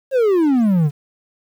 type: exponential sweep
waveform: triangle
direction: down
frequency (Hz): 554.4 to 138.59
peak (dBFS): -10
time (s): 0.11-0.91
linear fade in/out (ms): 50
effects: 8-bit